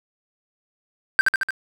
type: tone with echo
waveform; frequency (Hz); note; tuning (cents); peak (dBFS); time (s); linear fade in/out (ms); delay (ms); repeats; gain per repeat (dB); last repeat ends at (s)
triangle; 1564; G6; -4; -8; 1.19-1.21; 0; 74; 4; -3; 1.506
effects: none